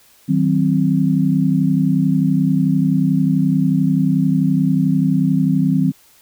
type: chord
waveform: sine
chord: C diminished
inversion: first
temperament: just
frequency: 156.98 / 188.37 / 261.6 Hz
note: Eb3 / Gb3 / C4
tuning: +16 / +31 / 0 cents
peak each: -17 dBFS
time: 0.28-5.92 s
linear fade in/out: 20 ms
effects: white hiss -51 dBFS RMS until 6.21 s